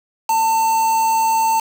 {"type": "tone with quantisation", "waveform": "triangle", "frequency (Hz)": 895, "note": "A5", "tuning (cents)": 29, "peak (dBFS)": -12, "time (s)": [0.29, 1.6], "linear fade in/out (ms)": 5, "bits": 4, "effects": []}